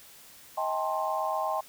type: chord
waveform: sine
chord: A half-diminished seventh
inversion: second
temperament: just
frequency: 633.6 / 792 / 880 / 1056 Hz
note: Eb5 / G5 / A5 / C6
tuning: +31 / +18 / 0 / +16 cents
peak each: -32 / -32 / -35 / -32 dBFS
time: 0.57-1.61 s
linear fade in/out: 10 ms
effects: white hiss -52 dBFS RMS until 1.68 s